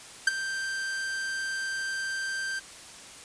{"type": "tone with ADSR envelope", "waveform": "45% pulse", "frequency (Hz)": 1568, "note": "G6", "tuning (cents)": 0, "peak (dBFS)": -16, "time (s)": [0.27, 2.6], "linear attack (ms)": 5, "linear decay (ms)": 19, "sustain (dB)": -14, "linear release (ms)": 17, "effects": ["white hiss -46 dBFS RMS until 3.24 s", "resampled to 22050 Hz"]}